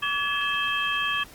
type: tone cluster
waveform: sine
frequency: 1147 / 1697 / 2622 / 3189 Hz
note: D6 / G#6 / E7 / G7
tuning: -41 / +37 / -10 / +29 cents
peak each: -29 dBFS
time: 0.02-1.24 s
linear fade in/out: 10 ms
effects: pink hiss -48 dBFS RMS until 1.34 s + Opus 24 kbps